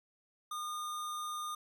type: tone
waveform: square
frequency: 1218 Hz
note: D#6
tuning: 37 cents flat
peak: -38 dBFS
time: 0.51-1.55 s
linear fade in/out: 5 ms
effects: none